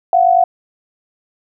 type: tone pair together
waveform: sine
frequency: 690.2 / 740 Hz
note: F5 / F#5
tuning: -21 / 0 cents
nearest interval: minor second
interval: 121 cents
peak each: -11 dBFS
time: 0.13-0.44 s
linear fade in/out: 2 ms
effects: none